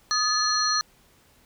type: tone cluster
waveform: sine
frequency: 1244 / 1722 / 4231 / 5890 Hz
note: D#6 / A6 / C8 / F#8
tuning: -1 / -38 / +19 / -9 cents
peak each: -26 / -31 / -24 / -28 dBFS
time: 0.11-0.81 s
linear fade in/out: 0 ms
effects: pink hiss -59 dBFS RMS until 1.45 s